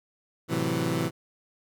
20% pulse chord, F# half-diminished seventh, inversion first, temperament equal, 110 / 130.81 / 164.81 / 185 Hz, A2 / C3 / E3 / F#3, 0 / 0 / 0 / 0 cents, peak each -29 / -26 / -24 / -29 dBFS, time 0.48-1.11 s, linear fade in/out 50 ms, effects none

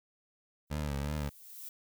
violet noise with exponential growth, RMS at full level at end -43 dBFS, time 0.67-1.69 s, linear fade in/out 5 ms, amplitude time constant 220 ms
20% pulse tone with vibrato, 72.6 Hz, D2, 19 cents flat, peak -28 dBFS, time 0.7-1.3 s, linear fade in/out 20 ms, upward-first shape triangle, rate 2.8 Hz, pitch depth 99 cents each way
effects none

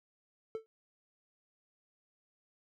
triangle tone with exponential decay, 443.6 Hz, A4, 14 cents sharp, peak -30 dBFS, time 0.55-0.66 s, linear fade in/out 0 ms, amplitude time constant 23 ms, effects high-pass 100 Hz 12 dB/octave

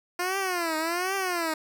10% pulse tone with vibrato, 350.1 Hz, F4, 4 cents sharp, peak -18 dBFS, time 0.19-1.54 s, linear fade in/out 5 ms, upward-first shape triangle, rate 1.3 Hz, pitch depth 210 cents each way, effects 10-bit

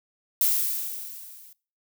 violet noise with level ramp, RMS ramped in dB -20 to -50 dBFS, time 0.41-1.53 s, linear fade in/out 2 ms, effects noise-tail reverb RT60 0.4 s tail -23 dB re dry

